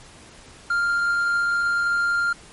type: tone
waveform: triangle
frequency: 1396.9 Hz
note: F6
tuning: in tune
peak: -17 dBFS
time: 0.7-2.33 s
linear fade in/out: 5 ms
effects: pink hiss -46 dBFS RMS until 2.52 s + MP3 48 kbps